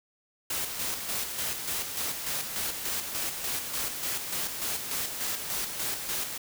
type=noise with tremolo; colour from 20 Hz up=white; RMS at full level=-31 dBFS; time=0.5-6.38 s; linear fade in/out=5 ms; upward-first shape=square; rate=3.4 Hz; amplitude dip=45%; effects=none